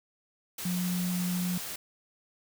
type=tone in noise; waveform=sine; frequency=179.2 Hz; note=F3; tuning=45 cents sharp; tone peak=-28 dBFS; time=0.65-1.58 s; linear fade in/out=5 ms; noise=white; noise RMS=-38 dBFS; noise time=0.58-1.76 s; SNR=+7 dB; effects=none